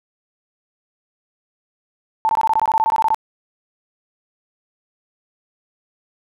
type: tone bursts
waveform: sine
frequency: 883 Hz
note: A5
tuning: 6 cents sharp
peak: -13 dBFS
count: 15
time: 2.25-3.145 s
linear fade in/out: 0 ms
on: 41 ms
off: 20 ms
effects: none